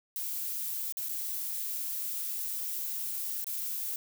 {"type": "noise with dropouts", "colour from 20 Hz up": "violet", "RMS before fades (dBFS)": -35, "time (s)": [0.16, 3.96], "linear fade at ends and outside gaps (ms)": 1, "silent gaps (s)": [[0.924, 0.97], [1.087, 1.092], [3.443, 3.468]], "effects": []}